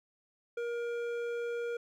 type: tone with hard clipping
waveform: sine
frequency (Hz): 472.7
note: A#4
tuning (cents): +24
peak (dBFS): -35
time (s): 0.57-1.77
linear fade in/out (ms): 5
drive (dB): 10
effects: none